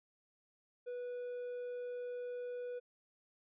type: tone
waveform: triangle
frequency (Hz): 490.7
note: B4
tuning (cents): -11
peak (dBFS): -38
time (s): 0.86-2.8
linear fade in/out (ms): 20
effects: resampled to 8000 Hz